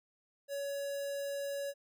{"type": "tone with notch filter", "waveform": "square", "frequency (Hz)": 562, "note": "C#5", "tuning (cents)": 24, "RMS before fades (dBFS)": -38, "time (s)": [0.48, 1.74], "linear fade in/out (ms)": 50, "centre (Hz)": 2300, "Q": 1.3, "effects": []}